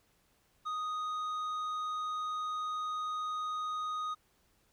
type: tone with tanh clipping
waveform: sine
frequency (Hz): 1244.5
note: D#6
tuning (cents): 0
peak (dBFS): -35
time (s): 0.65-4.15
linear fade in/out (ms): 20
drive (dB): 7
effects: pink hiss -71 dBFS RMS until 4.72 s